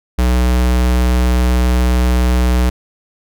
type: tone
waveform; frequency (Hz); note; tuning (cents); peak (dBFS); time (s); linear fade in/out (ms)
square; 61.74; B1; 0; -11; 0.18-2.7; 10
effects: none